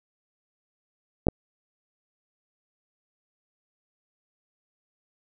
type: clicks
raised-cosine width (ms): 2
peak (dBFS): -7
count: 2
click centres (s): 1.269 / 1.285
effects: none